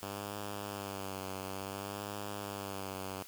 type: tone with vibrato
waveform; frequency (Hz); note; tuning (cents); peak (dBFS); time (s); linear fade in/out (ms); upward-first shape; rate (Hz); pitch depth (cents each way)
5% pulse; 98.8; G2; +14; -28; 0.02-3.23; 5; sine; 0.57; 61
effects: white hiss -53 dBFS RMS until 3.27 s